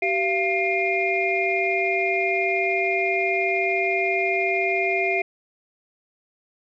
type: tone cluster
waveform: sine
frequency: 385.1 / 684 / 2113 / 2426 Hz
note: G4 / F5 / C7 / D#7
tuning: -31 / -36 / +16 / -44 cents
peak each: -25 dBFS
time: 0.02-5.22 s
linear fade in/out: 5 ms
effects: tanh soft clip ceiling -9 dBFS